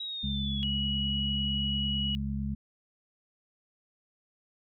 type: exponential sweep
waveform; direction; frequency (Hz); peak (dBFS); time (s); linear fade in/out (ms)
sine; down; 3854 to 3322; -34; 0-0.64; 5
type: harmonic tone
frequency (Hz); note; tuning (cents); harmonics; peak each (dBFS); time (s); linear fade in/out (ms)
69; C#2; -7; 1 / 2 / 3; -34 / -36 / -33; 0.23-2.55; 10
type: tone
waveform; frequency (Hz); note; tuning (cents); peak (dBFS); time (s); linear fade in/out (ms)
sine; 2917; F#7; -25; -30; 0.63-2.15; 0
effects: none